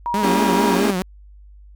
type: tone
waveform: sine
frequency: 954 Hz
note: A#5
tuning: 40 cents sharp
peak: -20 dBFS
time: 0.06-0.75 s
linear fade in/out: 0 ms
type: tone with vibrato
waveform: sawtooth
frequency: 196 Hz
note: G3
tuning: in tune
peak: -16 dBFS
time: 0.14-1.02 s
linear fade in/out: 0 ms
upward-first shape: triangle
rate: 4.5 Hz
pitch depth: 170 cents each way
type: chord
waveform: 40% pulse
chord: A# diminished seventh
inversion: none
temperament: just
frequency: 233.1 / 279.7 / 335.6 / 402.8 Hz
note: A#3 / C#4 / E4 / G4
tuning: 0 / +16 / +31 / +47 cents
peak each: -22 / -22 / -26 / -21 dBFS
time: 0.23-0.91 s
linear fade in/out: 5 ms
effects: added 50 Hz sine -41 dBFS peak until 1.75 s